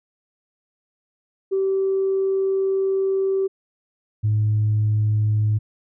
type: tone pair in turn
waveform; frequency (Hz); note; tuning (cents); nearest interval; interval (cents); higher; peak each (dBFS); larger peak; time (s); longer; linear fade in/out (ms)
sine; 386 / 106.7; G4 / G#2; -27 / +47; octave + minor seventh; 2226; first; -17 / -15; second; 1.51-3.48 / 4.23-5.59; first; 20
effects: tanh soft clip ceiling -13 dBFS